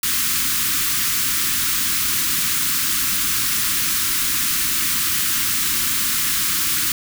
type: band-stop noise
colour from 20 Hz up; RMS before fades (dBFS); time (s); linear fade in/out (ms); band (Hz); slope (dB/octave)
white; -20; 0.03-6.92; 2; 340 to 1100; 48
effects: none